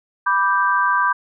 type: chord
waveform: sine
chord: G major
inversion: first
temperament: equal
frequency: 987.8 / 1174.7 / 1568 Hz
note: B5 / D6 / G6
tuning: 0 / 0 / 0 cents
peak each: -19 dBFS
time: 0.26-1.13 s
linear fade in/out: 10 ms
effects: none